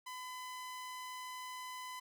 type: tone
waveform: sawtooth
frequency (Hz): 1009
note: B5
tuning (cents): +37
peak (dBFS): -40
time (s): 0.06-2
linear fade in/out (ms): 10
effects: none